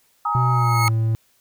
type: chord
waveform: sine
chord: Ab suspended second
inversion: none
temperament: equal with one note detuned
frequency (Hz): 830.6 / 932.3 / 1264.8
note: Ab5 / Bb5 / Eb6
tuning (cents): 0 / 0 / +28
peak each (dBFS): -26 / -26 / -21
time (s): 0.25-0.89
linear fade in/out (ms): 5
type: tone with exponential growth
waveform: sawtooth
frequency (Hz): 2179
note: C#7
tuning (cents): -30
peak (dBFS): -16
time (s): 0.32-0.88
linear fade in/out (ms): 0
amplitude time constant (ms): 120
type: tone with pitch glide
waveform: triangle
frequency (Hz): 124.8 to 112.48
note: B2 to A2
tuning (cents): +19 to +39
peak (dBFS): -15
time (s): 0.35-1.15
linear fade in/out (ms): 0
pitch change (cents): -180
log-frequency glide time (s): 0.53-0.89
effects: white hiss -61 dBFS RMS until 1.4 s